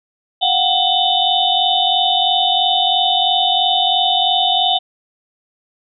sine tone cluster, 716 / 759 / 3022 / 3529 / 3689 Hz, F5 / F#5 / F#7 / A7 / A#7, +43 / +44 / +36 / +4 / -19 cents, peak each -19 dBFS, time 0.41-4.79 s, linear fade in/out 20 ms, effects none

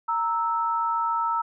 sine tone pair together, 927 / 1313 Hz, A#5 / E6, -10 / -7 cents, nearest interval tritone, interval 603 cents, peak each -25 dBFS, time 0.08-1.42 s, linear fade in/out 10 ms, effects none

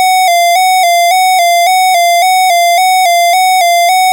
square tone with vibrato, 718 Hz, F5, 48 cents sharp, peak -6 dBFS, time 0-4.12 s, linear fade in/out 0 ms, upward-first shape square, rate 1.8 Hz, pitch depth 65 cents each way, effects none

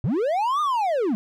triangle linear two-way sweep, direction up then down, 97.2 to 1236 to 196.5 Hz, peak -18 dBFS, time 0.04-1.15 s, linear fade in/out 0 ms, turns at 0.61 s, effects none

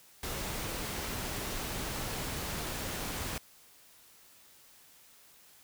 pink noise, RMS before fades -37 dBFS, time 0.23-3.38 s, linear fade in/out 2 ms, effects white hiss -59 dBFS RMS until 5.63 s

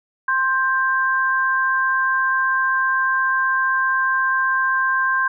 sine tone pair together, 1052.5 / 1577 Hz, C6 / G6, +10 / +10 cents, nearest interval perfect fifth, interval 700 cents, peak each -20 / -18 dBFS, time 0.28-5.28 s, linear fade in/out 5 ms, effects none

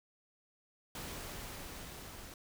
pink noise with level ramp, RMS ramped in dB -43 to -50 dBFS, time 0.95-2.34 s, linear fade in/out 2 ms, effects none

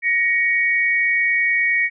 sine tone pair together, 1888.5 / 2238 Hz, A#6 / C#7, +22 / +16 cents, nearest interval minor third, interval 294 cents, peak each -18 dBFS, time 0.02-1.9 s, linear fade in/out 50 ms, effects none

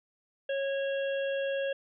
harmonic tone, 549 Hz, C#5, 17 cents flat, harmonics 1 / 3 / 5 / 6, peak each -29 / -39 / -43 / -45 dBFS, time 0.49-1.73 s, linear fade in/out 5 ms, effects none

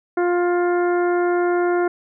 harmonic tone, 352.1 Hz, F4, 14 cents sharp, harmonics 1 / 2 / 3 / 4 / 5 / 6, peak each -17 / -24 / -31 / -28 / -36 / -40 dBFS, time 0.17-1.88 s, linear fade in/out 5 ms, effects none

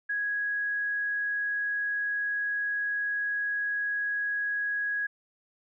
sine tone, 1661.2 Hz, G#6, in tune, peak -27 dBFS, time 0.09-5.07 s, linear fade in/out 10 ms, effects none

